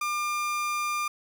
30% pulse tone, 1200 Hz, D6, 37 cents sharp, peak -24 dBFS, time 0.01-1.08 s, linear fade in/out 5 ms, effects 11-bit

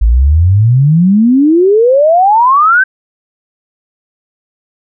sine exponential sweep, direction up, 51.91 to 1582 Hz, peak -4 dBFS, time 0.01-2.84 s, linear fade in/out 10 ms, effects none

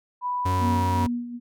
sine tone with pitch glide, 987.8 to 961.9 Hz, B5 to B5, 0 to -46 cents, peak -24 dBFS, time 0.21-1.08 s, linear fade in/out 50 ms, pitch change -46 cents, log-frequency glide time 0.58-0.79 s
45% pulse tone, 92.1 Hz, F#2, 7 cents flat, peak -23 dBFS, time 0.45-1.07 s, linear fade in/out 10 ms
sine tone with tremolo, 240.5 Hz, B3, 46 cents flat, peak -23 dBFS, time 0.59-1.4 s, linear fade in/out 50 ms, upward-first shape sine, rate 2.5 Hz, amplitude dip 70%
effects none

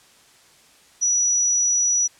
sine tone, 5870 Hz, F#8, 15 cents flat, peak -16 dBFS, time 1.01-2.08 s, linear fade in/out 20 ms, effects white hiss -53 dBFS RMS until 2.19 s + low-pass 9000 Hz 12 dB/octave

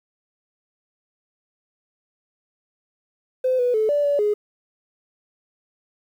triangle tone with pitch steps, 513 / 492 / 434.4 / 582 / 574 / 417.4 Hz, C5 / B4 / A4 / D5 / D5 / G#4, -34 / -7 / -22 / -16 / -40 / +9 cents, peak -13 dBFS, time 3.44-4.34 s, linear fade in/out 10 ms, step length 150 ms, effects tanh soft clip ceiling -15 dBFS + 9-bit

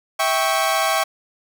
sawtooth chord, C# diminished, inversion first, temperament equal with one note detuned, 650.9 / 784 / 1108.7 Hz, E5 / G5 / C#6, -22 / 0 / 0 cents, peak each -18 dBFS, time 0.19-1.04 s, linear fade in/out 10 ms, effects none

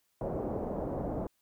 white low-pass noise, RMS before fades -35 dBFS, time 0.21-1.27 s, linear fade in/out 2 ms, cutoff 660 Hz, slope 24 dB/octave, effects white hiss -75 dBFS RMS until 1.41 s

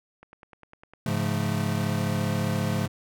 click train, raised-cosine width 0.5 ms, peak -32 dBFS, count 8, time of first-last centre 0.23-0.936 s, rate 9.92 Hz
square chord, Db augmented, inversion none, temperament just, 138.59 / 173.24 / 216.5 Hz, Db3 / F3 / A3, 0 / -14 / -28 cents, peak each -31 dBFS, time 1.06-2.86 s, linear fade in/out 2 ms
square tone with vibrato, 103.83 Hz, G#2, in tune, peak -30 dBFS, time 1.08-2.88 s, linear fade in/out 10 ms, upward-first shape square, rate 9.7 Hz, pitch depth 18 cents each way
effects none

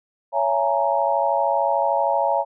sine chord, A# half-diminished seventh, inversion first, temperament just, 559.4 / 671.3 / 839.1 / 932.3 Hz, C#5 / E5 / G#5 / A#5, +16 / +31 / +18 / 0 cents, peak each -23 dBFS, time 0.32-2.45 s, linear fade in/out 50 ms, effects none

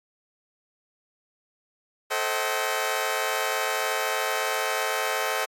15% pulse chord, A diminished seventh, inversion none, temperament just, 440 / 528 / 633.6 / 760.3 Hz, A4 / C5 / Eb5 / Gb5, 0 / +16 / +31 / +47 cents, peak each -24 dBFS, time 2.1-5.46 s, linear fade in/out 20 ms, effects AAC 64 kbps

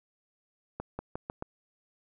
accelerating click train, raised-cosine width 1 ms, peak -21 dBFS, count 5, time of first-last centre 0.8-1.424 s, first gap 190 ms, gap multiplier 0.87, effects none

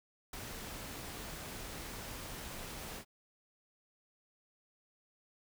pink noise with ADSR envelope, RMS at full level -42 dBFS, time 0.33-3.05 s, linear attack 4 ms, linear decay 6 ms, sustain -3 dB, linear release 69 ms, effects none

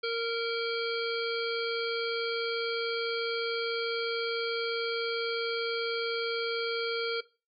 harmonic tone with a mistuned harmonic, 462.3 Hz, A#4, 14 cents flat, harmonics 1 / 3 / 5 / 7 / 9 / 10, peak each -31 / -36 / -38 / -39 / -41 / -41 dBFS, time 0.03-7.21 s, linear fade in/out 10 ms, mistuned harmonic 9, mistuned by +23 cents, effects noise-tail reverb RT60 0.3 s tail -18 dB re dry

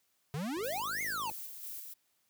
square exponential two-way sweep, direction up then down, 135.7 to 2217 to 843 Hz, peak -35 dBFS, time 0.34-1.3 s, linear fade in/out 0 ms, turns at 1.02 s
click train, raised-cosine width 2 ms, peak -39 dBFS, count 40, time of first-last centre 0.57-1.313 s, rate 52.5 Hz
violet noise with tremolo, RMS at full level -43 dBFS, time 0.63-1.94 s, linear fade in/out 10 ms, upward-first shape square, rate 3 Hz, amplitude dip 35%
effects white hiss -75 dBFS RMS until 2.29 s + high-pass 60 Hz 12 dB/octave

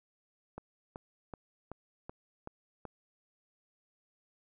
click train, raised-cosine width 1 ms, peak -28 dBFS, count 7, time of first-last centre 0.58-2.853 s, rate 2.64 Hz, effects none

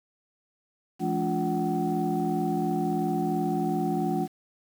sine tone cluster, 168.5 / 211.4 / 289.3 / 353.7 / 753 Hz, E3 / G#3 / D4 / F4 / F#5, +38 / +31 / -26 / +22 / +30 cents, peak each -30 dBFS, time 0.99-4.28 s, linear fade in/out 50 ms, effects tanh soft clip ceiling -16 dBFS + 8-bit

